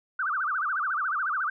sine tone with vibrato, 1343 Hz, E6, 32 cents sharp, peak -25 dBFS, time 0.19-1.5 s, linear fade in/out 5 ms, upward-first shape sine, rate 14 Hz, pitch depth 260 cents each way, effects none

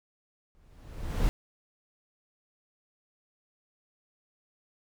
brown noise with exponential growth, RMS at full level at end -23 dBFS, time 0.55-1.29 s, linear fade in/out 0 ms, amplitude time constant 160 ms, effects none

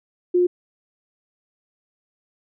sine tone, 356.7 Hz, F4, 37 cents sharp, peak -14 dBFS, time 0.34-0.47 s, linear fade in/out 10 ms, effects none

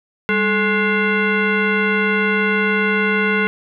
sine tone with frequency modulation, 830.6 Hz, G#5, in tune, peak -14 dBFS, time 0.29-3.47 s, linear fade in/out 0 ms, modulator 632 Hz, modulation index 2.6, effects none

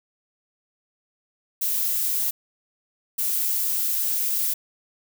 violet noise bursts at uneven times, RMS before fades -24 dBFS, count 2, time 1.61-2.31 / 3.18-4.54 s, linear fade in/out 10 ms, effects none

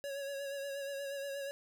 square tone with vibrato, 557 Hz, C#5, 8 cents sharp, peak -39 dBFS, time 0.04-1.51 s, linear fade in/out 0 ms, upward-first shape sine, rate 8.4 Hz, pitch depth 33 cents each way, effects none

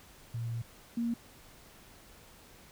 sine tone pair in turn, 116.54 / 234 Hz, A#2 / A#3, 0 / +7 cents, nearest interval octave, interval 1207 cents, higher second, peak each -33 / -29 dBFS, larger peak second, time 0.34-0.62 / 0.97-1.14 s, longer first, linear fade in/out 5 ms, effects pink hiss -56 dBFS RMS until 2.71 s

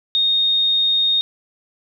sine tone, 3700 Hz, A#7, 14 cents flat, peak -14 dBFS, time 0.15-1.21 s, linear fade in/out 0 ms, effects 9-bit

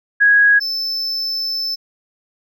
sine / triangle tone pair in turn, 1656 / 5273 Hz, G#6 / E8, -5 / 0 cents, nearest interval octave + minor sixth, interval 2005 cents, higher second, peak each -8 / -18 dBFS, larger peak first, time 0.2-0.6 / 0.6-1.76 s, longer second, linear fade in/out 20 ms, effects none

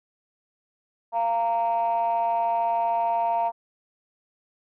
triangle ring-modulated tone, 116.54 Hz, A#2, in tune, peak -15 dBFS, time 1.12-3.52 s, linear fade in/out 50 ms, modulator 808 Hz, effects tanh soft clip ceiling -15 dBFS

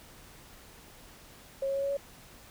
sine tone with pitch steps, 544 / 548.1 / 552.2 / 556.4 / 560.6 Hz, C#5 / C#5 / C#5 / C#5 / C#5, -33 / -20 / -7 / +6 / +19 cents, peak -28 dBFS, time 1.62-1.97 s, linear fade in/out 5 ms, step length 70 ms, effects pink hiss -53 dBFS RMS until 2.5 s

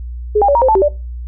sine tone with pitch steps, 421 / 806 / 567 / 943 / 521 / 876 / 384.2 / 587 Hz, G#4 / G5 / C#5 / A#5 / C5 / A5 / G4 / D5, +24 / +48 / +39 / +20 / -7 / -8 / -35 / -1 cents, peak -8 dBFS, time 0.35-0.886 s, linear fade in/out 10 ms, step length 67 ms, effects noise-tail reverb RT60 0.3 s tail -21 dB re dry + added 60 Hz sine -23 dBFS peak until 1.27 s

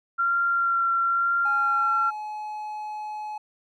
sine tone with vibrato, 1375 Hz, F6, 27 cents flat, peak -20 dBFS, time 0.18-2.11 s, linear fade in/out 20 ms, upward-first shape sine, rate 1 Hz, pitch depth 13 cents each way
triangle tone with pitch glide, 830.6 to 849.5 Hz, G#5 to G#5, 0 to +39 cents, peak -29 dBFS, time 1.45-3.38 s, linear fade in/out 5 ms, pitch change +39 cents, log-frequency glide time 1.75-1.96 s
effects none

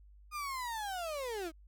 35% pulse linear sweep, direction down, 1237 to 304 Hz, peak -35 dBFS, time 0.31-1.52 s, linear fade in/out 50 ms, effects added 50 Hz sine -55 dBFS peak until 1.67 s

